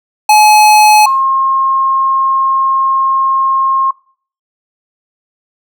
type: tone pair in turn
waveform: square / sine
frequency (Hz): 850 / 1070.9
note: G#5 / C6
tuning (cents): +40 / +40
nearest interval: major third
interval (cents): 400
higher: second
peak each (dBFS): -4 / -8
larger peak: first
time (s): 0.29-1.06 / 1.06-3.91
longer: second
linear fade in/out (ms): 5
effects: noise-tail reverb RT60 0.5 s tail -23 dB re dry

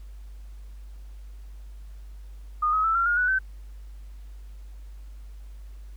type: tone with pitch steps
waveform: sine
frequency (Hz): 1226 / 1272.9 / 1321.6 / 1372.2 / 1424.7 / 1479.2 / 1535.8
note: D#6 / D#6 / E6 / F6 / F6 / F#6 / G6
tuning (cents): -26 / +39 / +4 / -31 / +34 / -1 / -36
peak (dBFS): -20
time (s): 2.62-3.39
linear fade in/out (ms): 10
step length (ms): 110
effects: added 50 Hz sine -39 dBFS peak until 5.96 s + pink hiss -62 dBFS RMS until 5.96 s

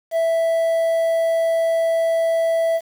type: tone with quantisation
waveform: triangle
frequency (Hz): 659.3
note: E5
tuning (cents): 0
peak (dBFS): -14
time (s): 0.11-2.81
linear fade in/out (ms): 50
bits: 7
effects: none

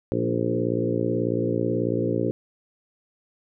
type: harmonic tone with a mistuned harmonic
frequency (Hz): 58.27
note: A#1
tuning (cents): 0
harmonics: 2 / 3 / 4 / 5 / 6 / 7 / 8 / 9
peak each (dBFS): -29 / -31 / -31 / -29 / -29 / -29 / -31 / -31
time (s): 0.12-2.31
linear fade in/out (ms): 0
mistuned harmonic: 5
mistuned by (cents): +20
effects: none

